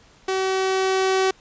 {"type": "tone with level ramp", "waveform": "sawtooth", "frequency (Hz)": 380, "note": "F#4", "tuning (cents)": 46, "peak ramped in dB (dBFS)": [-17, -13], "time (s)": [0.28, 1.31], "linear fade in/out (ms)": 5, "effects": ["pink hiss -53 dBFS RMS until 1.4 s", "resampled to 16000 Hz"]}